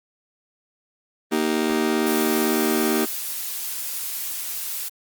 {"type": "chord", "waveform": "40% pulse", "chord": "Eb major", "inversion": "second", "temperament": "just", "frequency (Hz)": [233.3, 311.1, 388.9], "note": ["Bb3", "Eb4", "G4"], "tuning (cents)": [2, 0, -14], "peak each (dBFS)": -23, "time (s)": [1.31, 3.06], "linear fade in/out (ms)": 20}
{"type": "noise", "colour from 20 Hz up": "blue", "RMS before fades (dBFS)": -29, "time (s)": [2.06, 4.89], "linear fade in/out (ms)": 10}
{"effects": ["Opus 32 kbps"]}